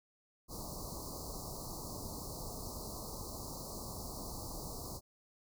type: band-stop noise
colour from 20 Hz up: pink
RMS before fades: -44 dBFS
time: 0.48-5.01 s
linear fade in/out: 50 ms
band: 1200 to 4200 Hz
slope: 96 dB/octave
effects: none